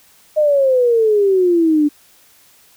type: exponential sweep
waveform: sine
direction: down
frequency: 620 to 289.7 Hz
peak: -10 dBFS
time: 0.36-1.89 s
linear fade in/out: 20 ms
effects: white hiss -50 dBFS RMS until 2.76 s